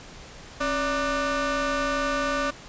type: ring-modulated tone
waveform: 25% pulse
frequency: 303.1 Hz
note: D#4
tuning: 45 cents flat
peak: -17 dBFS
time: 0.6-2.51 s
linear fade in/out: 10 ms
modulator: 878 Hz
effects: pink hiss -44 dBFS RMS until 2.68 s + resampled to 16000 Hz